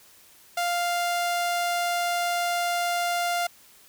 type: tone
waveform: sawtooth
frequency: 698.5 Hz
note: F5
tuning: in tune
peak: -20 dBFS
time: 0.57-3.47 s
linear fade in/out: 5 ms
effects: white hiss -54 dBFS RMS until 3.88 s